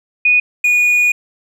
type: tone pair in turn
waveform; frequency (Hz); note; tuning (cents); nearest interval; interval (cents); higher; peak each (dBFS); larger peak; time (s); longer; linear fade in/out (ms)
sine / triangle; 2475 / 2454; D#7 / D#7; -10 / -25; unison; 15; first; -8; neither; 0.25-0.4 / 0.64-1.12; second; 5
effects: none

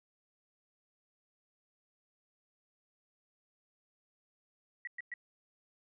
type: tone bursts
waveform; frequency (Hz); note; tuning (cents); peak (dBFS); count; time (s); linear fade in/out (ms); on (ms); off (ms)
sine; 1931; B6; -39; -38; 3; 4.85-5.139; 2; 23; 110
effects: none

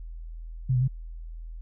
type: tone with pitch steps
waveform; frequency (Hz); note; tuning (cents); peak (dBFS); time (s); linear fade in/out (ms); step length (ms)
sine; 129.2 / 124.7 / 131; C3 / B2 / C3; -21 / +17 / +2; -20; 0.69-0.879; 10; 63
effects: added 41 Hz sine -36 dBFS peak until 1.61 s

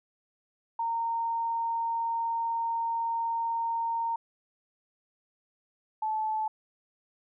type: tone pair in turn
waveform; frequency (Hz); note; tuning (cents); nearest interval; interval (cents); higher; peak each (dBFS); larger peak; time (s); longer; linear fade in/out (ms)
sine; 921 / 869.3; A#5 / A5; -21 / -21; minor second; 100; first; -27 / -27; neither; 0.79-4.16 / 6.02-6.48; first; 5
effects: none

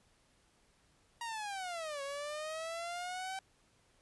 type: linear two-way sweep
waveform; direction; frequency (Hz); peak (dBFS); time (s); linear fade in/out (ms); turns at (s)
sawtooth; down then up; 950 to 550 to 772; -35; 1.21-3.39; 2; 2.02
effects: pink hiss -70 dBFS RMS until 4.01 s + resampled to 24000 Hz

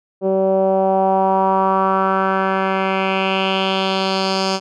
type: tone with low-pass filter sweep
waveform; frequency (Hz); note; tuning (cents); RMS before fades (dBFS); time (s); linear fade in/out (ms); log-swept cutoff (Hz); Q
10% pulse; 191.3; G3; -42; -17; 0.21-4.6; 50; 480 to 5500; 3.1
effects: none

